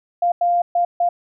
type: tone bursts at uneven times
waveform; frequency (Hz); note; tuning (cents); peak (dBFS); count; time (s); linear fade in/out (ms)
sine; 698.5; F5; 0; -14; 4; 0.22-0.32 / 0.41-0.62 / 0.75-0.85 / 1-1.09; 5
effects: none